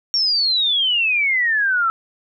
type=exponential sweep; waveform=sine; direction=down; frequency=5588 to 1311 Hz; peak=-15 dBFS; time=0.14-1.9 s; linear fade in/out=0 ms; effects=none